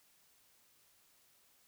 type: silence
effects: white hiss -69 dBFS RMS until 1.67 s